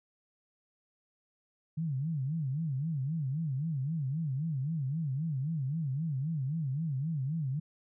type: tone with vibrato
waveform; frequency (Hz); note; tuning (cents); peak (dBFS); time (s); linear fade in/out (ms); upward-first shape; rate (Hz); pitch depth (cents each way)
sine; 146.83; D3; 0; -30; 1.77-7.6; 10; sine; 3.8; 220
effects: none